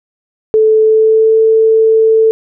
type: tone with pitch glide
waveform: sine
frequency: 436.7 to 443.6 Hz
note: A4 to A4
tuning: -13 to +14 cents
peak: -5 dBFS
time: 0.54-2.31 s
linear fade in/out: 0 ms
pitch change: +27 cents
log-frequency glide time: 0.82-1.38 s
effects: none